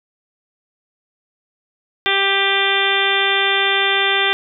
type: harmonic tone with a mistuned harmonic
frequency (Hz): 393.4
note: G4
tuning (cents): +6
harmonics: 1 / 2 / 3 / 4 / 5 / 6 / 7 / 8 / 9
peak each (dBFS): -23 / -24 / -25 / -22 / -21 / -23 / -26 / -23 / -21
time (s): 2.06-4.33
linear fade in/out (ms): 0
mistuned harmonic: 6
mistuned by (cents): +17
effects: none

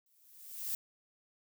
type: noise with exponential growth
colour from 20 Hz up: violet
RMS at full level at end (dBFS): -34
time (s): 0.06-0.75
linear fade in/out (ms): 2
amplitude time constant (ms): 150
effects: none

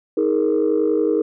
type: chord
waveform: sine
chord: D# suspended fourth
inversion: none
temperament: equal with one note detuned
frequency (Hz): 316.2 / 415.3 / 466.2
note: D#4 / G#4 / A#4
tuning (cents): +28 / 0 / 0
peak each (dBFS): -19 / -19 / -19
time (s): 0.17-1.22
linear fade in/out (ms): 5
effects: tanh soft clip ceiling -9 dBFS

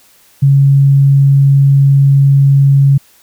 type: tone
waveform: sine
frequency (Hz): 138.59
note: C#3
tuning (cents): 0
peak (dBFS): -4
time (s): 0.42-2.98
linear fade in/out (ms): 10
effects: white hiss -47 dBFS RMS until 3.22 s

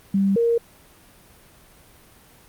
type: tone pair in turn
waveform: sine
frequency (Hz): 196.1 / 466.4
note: G3 / A#4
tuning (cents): +1 / +1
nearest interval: octave + minor third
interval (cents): 1500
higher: second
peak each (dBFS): -16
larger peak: neither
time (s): 0.14-0.36 / 0.36-0.58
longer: neither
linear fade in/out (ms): 5
effects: pink hiss -51 dBFS RMS until 2.48 s + Opus 32 kbps

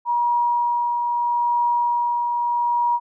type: tone with tremolo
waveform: sine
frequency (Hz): 956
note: A#5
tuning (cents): +43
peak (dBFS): -16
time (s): 0.05-3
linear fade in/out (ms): 50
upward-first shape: triangle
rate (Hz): 0.78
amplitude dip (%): 35
effects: none

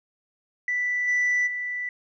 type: tone with level steps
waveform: sine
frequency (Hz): 1975.5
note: B6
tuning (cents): 0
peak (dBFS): -22 / -18 / -27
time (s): 0.68-1.89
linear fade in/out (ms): 2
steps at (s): 1.07 / 1.46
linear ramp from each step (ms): 20
effects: tanh soft clip ceiling -18 dBFS

